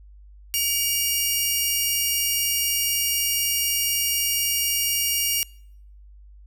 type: tone pair together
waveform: 10% pulse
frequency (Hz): 2300 / 2836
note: D7 / F7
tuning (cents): -37 / +26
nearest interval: major third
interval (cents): 363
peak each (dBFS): -20 / -13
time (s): 0.54-5.43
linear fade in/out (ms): 0
effects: noise-tail reverb RT60 0.7 s tail -26 dB re dry + added 50 Hz sine -44 dBFS peak until 6.46 s